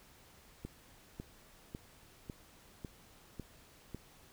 click train, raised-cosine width 3 ms, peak -29 dBFS, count 7, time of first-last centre 0.65-3.947 s, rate 1.82 Hz, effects pink hiss -61 dBFS RMS until 4.32 s

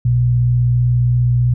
sine tone pair together, 61.74 / 121.92 Hz, B1 / B2, 0 / -22 cents, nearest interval octave, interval 1178 cents, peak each -23 / -11 dBFS, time 0.05-1.54 s, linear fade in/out 5 ms, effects none

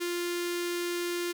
sawtooth tone with notch filter, 349.2 Hz, F4, in tune, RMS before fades -32 dBFS, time 0-1.33 s, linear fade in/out 20 ms, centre 740 Hz, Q 0.64, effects none

